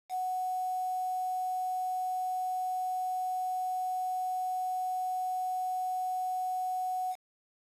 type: tone with quantisation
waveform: sine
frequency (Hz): 740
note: F#5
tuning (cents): 0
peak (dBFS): -30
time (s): 0.09-7.16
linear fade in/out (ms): 50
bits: 8
effects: resampled to 32000 Hz